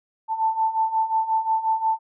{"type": "beating tone pair", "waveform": "sine", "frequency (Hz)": [883, 888.6], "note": ["A5", "A5"], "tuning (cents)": [6, 17], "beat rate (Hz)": 5.6, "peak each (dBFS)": [-25, -21], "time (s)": [0.28, 1.99], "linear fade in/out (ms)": 50, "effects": []}